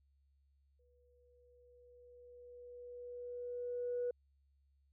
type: tone with exponential growth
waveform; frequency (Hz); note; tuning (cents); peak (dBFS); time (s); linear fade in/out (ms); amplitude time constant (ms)
sine; 488.1; B4; -20; -33; 0.79-4.11; 5; 720
effects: tanh soft clip ceiling -30 dBFS + added 69 Hz sine -70 dBFS peak until 4.92 s